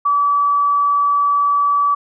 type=tone; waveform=sine; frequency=1149 Hz; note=D6; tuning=38 cents flat; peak=-12 dBFS; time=0.05-1.95 s; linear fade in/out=10 ms; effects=none